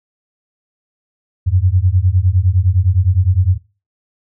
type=beating tone pair; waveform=sine; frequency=87.31 / 97.11 Hz; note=F2 / G2; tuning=0 / -16 cents; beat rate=9.8 Hz; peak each=-13 / -13 dBFS; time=1.46-3.58 s; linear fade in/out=20 ms; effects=noise-tail reverb RT60 0.3 s tail -19 dB re dry